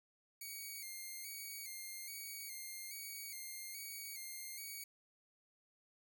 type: tone with vibrato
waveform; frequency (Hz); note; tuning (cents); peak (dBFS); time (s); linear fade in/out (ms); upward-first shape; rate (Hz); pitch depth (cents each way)
5% pulse; 2182; C#7; -28; -36; 0.41-4.84; 5; square; 1.2; 56
effects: none